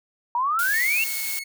sine exponential sweep, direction up, 932.3 to 2794 Hz, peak -20 dBFS, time 0.35-1.04 s, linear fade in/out 2 ms
blue noise, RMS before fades -29 dBFS, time 0.59-1.39 s, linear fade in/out 0 ms
sawtooth tone, 2190 Hz, C#7, 22 cents flat, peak -28 dBFS, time 0.73-1.44 s, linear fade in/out 10 ms
effects none

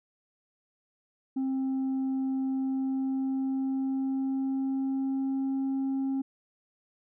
sine tone with pitch glide, 265.2 to 269.1 Hz, C4 to C4, +23 to +49 cents, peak -24 dBFS, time 1.36-6.22 s, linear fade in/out 10 ms, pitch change +26 cents, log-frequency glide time 2.44-5.6 s, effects tanh soft clip ceiling -26 dBFS

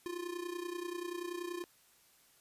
square tone with amplitude modulation, 350.2 Hz, F4, 5 cents sharp, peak -36 dBFS, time 0.06-1.64 s, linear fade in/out 0 ms, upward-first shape sine, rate 30.4 Hz, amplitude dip 75%, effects white hiss -66 dBFS RMS until 2.4 s + resampled to 32000 Hz

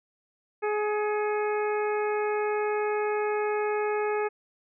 harmonic tone with a mistuned harmonic, 420.4 Hz, G#4, 21 cents sharp, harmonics 1 / 2 / 3 / 4 / 5 / 6, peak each -26 / -32 / -36 / -38 / -40 / -42 dBFS, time 0.62-4.29 s, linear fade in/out 20 ms, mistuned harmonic 5, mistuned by +54 cents, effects none

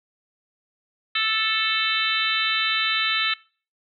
harmonic tone with a mistuned harmonic, 440 Hz, A4, in tune, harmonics 3 / 4 / 5 / 6 / 7 / 8 / 9, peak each -28 / -28 / -28 / -28 / -28 / -28 / -28 dBFS, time 1.15-3.34 s, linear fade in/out 5 ms, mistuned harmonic 8, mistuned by +37 cents, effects noise-tail reverb RT60 0.4 s tail -22 dB re dry

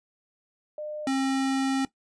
sine / square tone pair in turn, 604 / 268.2 Hz, D5 / C4, +48 / +43 cents, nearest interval octave + major second, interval 1405 cents, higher first, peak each -32 / -24 dBFS, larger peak second, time 0.78-1.07 / 1.07-1.85 s, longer second, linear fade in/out 2 ms, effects noise-tail reverb RT60 0.1 s tail -17 dB re dry + resampled to 22050 Hz

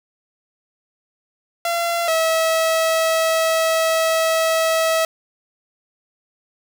sawtooth tone pair in turn, 683 / 647.8 Hz, F5 / E5, -39 / -30 cents, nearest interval minor second, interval 91 cents, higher first, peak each -15 / -12 dBFS, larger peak second, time 1.65-2.08 / 2.08-5.05 s, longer second, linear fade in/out 2 ms, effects none

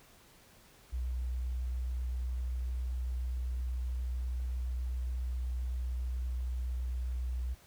sine tone with vibrato, 62.1 Hz, B1, 10 cents sharp, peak -32 dBFS, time 0.92-7.55 s, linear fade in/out 20 ms, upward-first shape triangle, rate 7.5 Hz, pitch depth 10 cents each way, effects pink hiss -60 dBFS RMS until 7.66 s

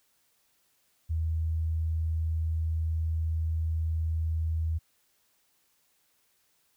sine tone, 80.5 Hz, E2, 41 cents flat, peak -26 dBFS, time 1.09-4.79 s, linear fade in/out 20 ms, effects white hiss -70 dBFS RMS until 6.76 s

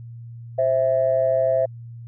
sine tone pair together, 525.5 / 658 Hz, C5 / E5, +7 / -3 cents, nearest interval major third, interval 390 cents, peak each -20 / -18 dBFS, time 0.58-1.66 s, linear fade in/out 10 ms, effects tanh soft clip ceiling -9 dBFS + added 117 Hz sine -35 dBFS peak until 2.07 s

